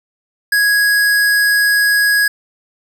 square tone, 1661.2 Hz, G#6, in tune, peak -11 dBFS, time 0.52-2.28 s, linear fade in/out 5 ms, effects none

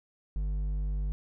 sine tone with hard clipping, 50.1 Hz, G1, 38 cents sharp, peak -30 dBFS, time 0.36-1.12 s, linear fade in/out 0 ms, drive 6 dB, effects none

